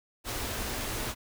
pink band-stop noise, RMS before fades -34 dBFS, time 0.24-1.15 s, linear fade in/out 50 ms, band 130 to 190 Hz, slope 96 dB/octave, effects none

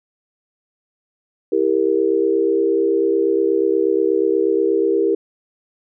sine chord, E diminished, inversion none, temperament equal with one note detuned, 329.6 / 397.7 / 466.2 Hz, E4 / G4 / Bb4, 0 / +25 / 0 cents, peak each -20 / -17 / -19 dBFS, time 1.52-5.15 s, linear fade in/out 5 ms, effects none

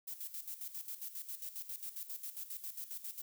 violet noise with tremolo, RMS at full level -43 dBFS, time 0.07-3.22 s, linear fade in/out 10 ms, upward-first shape square, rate 7.4 Hz, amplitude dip 70%, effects none

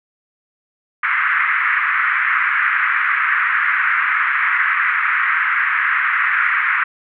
white band-pass noise, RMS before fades -17 dBFS, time 1.03-6.84 s, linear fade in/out 5 ms, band 1200 to 2100 Hz, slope 48 dB/octave, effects none

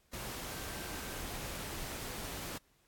sine tone in noise, 1562 Hz, G6, 7 cents flat, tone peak -53 dBFS, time 0.48-1.21 s, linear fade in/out 5 ms, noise pink, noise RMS -42 dBFS, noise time 0.13-2.58 s, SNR -14 dB, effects pink hiss -71 dBFS RMS until 2.87 s + AAC 64 kbps

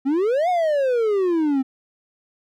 triangle exponential two-way sweep, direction up then down, 258.3 to 740 to 258.3 Hz, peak -15 dBFS, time 0.05-1.63 s, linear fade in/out 20 ms, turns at 0.49 s, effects none

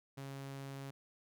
sawtooth tone, 137.1 Hz, C#3, 19 cents flat, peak -40 dBFS, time 0.17-0.91 s, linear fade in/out 10 ms, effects none

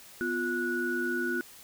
sine tone cluster, 250 / 350.5 / 1468 Hz, B3 / F4 / F#6, +21 / +6 / -14 cents, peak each -34 / -32 / -31 dBFS, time 0.21-1.41 s, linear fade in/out 0 ms, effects white hiss -51 dBFS RMS until 1.63 s

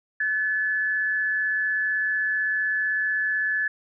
sine tone pair together, 1531.6 / 1721 Hz, G6 / A6, -41 / -39 cents, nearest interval major second, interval 202 cents, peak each -32 / -22 dBFS, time 0.2-3.68 s, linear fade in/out 5 ms, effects none

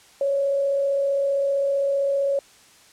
sine tone with frequency modulation, 556 Hz, C#5, 5 cents sharp, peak -19 dBFS, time 0.21-2.39 s, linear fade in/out 2 ms, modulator 35.4 Hz, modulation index 0.24, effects white hiss -52 dBFS RMS until 2.92 s + low-pass 9000 Hz 12 dB/octave

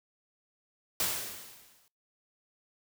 white noise with exponential decay, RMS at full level -28 dBFS, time 1-1.88 s, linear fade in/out 1 ms, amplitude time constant 190 ms, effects noise-tail reverb RT60 0.3 s tail -25 dB re dry

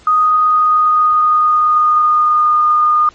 sine tone with pitch glide, 1244.5 to 1221 Hz, D#6 to D#6, 0 to -33 cents, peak -8 dBFS, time 0.07-3.09 s, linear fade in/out 2 ms, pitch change -33 cents, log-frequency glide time 0.34-2.58 s, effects pink hiss -45 dBFS RMS until 3.14 s + MP3 32 kbps

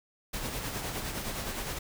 pink noise with tremolo, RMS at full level -34 dBFS, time 0.33-1.79 s, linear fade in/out 10 ms, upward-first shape sine, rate 9.7 Hz, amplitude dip 40%, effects none

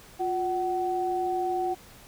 sine tone pair together, 355.2 / 751.2 Hz, F4 / F#5, +29 / +26 cents, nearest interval octave + minor second, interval 1297 cents, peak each -29 / -27 dBFS, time 0.19-1.75 s, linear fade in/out 20 ms, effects pink hiss -51 dBFS RMS until 2.07 s

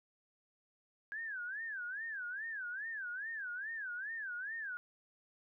sine tone with vibrato, 1621 Hz, G#6, 42 cents flat, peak -39 dBFS, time 1.12-4.77 s, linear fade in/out 0 ms, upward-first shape sine, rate 2.4 Hz, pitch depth 220 cents each way, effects none

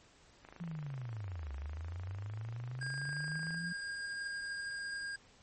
click train, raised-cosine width 0.5 ms, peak -36 dBFS, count 83, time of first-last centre 0.45-3.544 s, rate 26.5 Hz
sine linear two-way sweep, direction down then up, 174.61 to 66.8 to 174.61 Hz, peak -39 dBFS, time 0.6-3.73 s, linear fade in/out 10 ms, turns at 1.53 s
square tone, 1616 Hz, G#6, 48 cents flat, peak -39 dBFS, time 2.81-5.16 s, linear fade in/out 5 ms
effects pink hiss -63 dBFS RMS until 5.42 s + MP3 32 kbps

